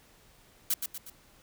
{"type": "noise with echo", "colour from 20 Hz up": "blue", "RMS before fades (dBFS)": -27, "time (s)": [0.7, 0.74], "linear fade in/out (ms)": 5, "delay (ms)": 120, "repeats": 3, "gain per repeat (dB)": -6, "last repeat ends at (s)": 1.1, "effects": ["pink hiss -60 dBFS RMS until 1.42 s"]}